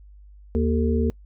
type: harmonic tone with a mistuned harmonic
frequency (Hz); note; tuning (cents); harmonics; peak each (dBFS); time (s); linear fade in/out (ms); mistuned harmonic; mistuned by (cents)
77.8; D#2; 0; 1 / 3 / 5 / 6; -22 / -23 / -29 / -26; 0.55-1.1; 0; 6; -75
effects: noise-tail reverb RT60 0.1 s tail -25 dB re dry + added 50 Hz sine -44 dBFS peak until 1.25 s